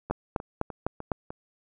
two click trains, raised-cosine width 1 ms, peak -23 / -12 dBFS, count 5 / 5, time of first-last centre 0.1-1.305 / 0.11-1.118 s, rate 3.32 / 3.97 Hz, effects none

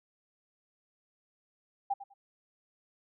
sine tone with echo, 796 Hz, G5, 26 cents sharp, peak -27 dBFS, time 1.9-1.94 s, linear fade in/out 10 ms, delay 100 ms, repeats 2, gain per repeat -14 dB, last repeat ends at 2.14 s, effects none

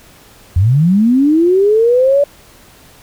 sine linear sweep, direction up, 81 to 580 Hz, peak -7 dBFS, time 0.56-2.24 s, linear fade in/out 5 ms, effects pink hiss -43 dBFS RMS until 3.02 s

